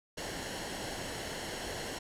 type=noise with comb filter; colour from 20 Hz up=pink; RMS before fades=-39 dBFS; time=0.17-1.99 s; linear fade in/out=10 ms; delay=0.82 ms; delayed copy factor=-0.55; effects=low-pass 9000 Hz 12 dB/octave